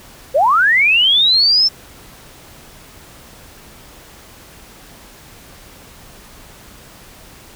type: linear sweep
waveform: sine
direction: up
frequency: 490.8 to 5380 Hz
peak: -9 dBFS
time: 0.34-1.69 s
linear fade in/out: 20 ms
effects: pink hiss -41 dBFS RMS until 7.55 s